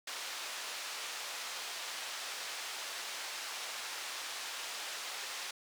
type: band-pass noise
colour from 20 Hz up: white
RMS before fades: -42 dBFS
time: 0.07-5.51 s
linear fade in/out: 5 ms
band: 630 to 5400 Hz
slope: 12 dB/octave
effects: none